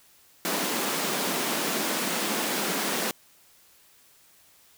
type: high-pass noise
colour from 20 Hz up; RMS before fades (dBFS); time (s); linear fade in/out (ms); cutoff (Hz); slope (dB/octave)
pink; -28; 0.45-3.11; 0; 180; 48
effects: white hiss -58 dBFS RMS until 4.77 s